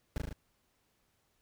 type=noise with echo; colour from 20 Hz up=brown; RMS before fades=-33 dBFS; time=0.16-0.18 s; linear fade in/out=0 ms; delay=37 ms; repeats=4; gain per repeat=-2 dB; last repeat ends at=0.328 s; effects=pink hiss -75 dBFS RMS until 1.41 s